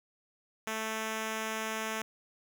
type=tone; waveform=5% pulse; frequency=220 Hz; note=A3; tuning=in tune; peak=-22 dBFS; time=0.67-2.02 s; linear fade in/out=2 ms; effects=none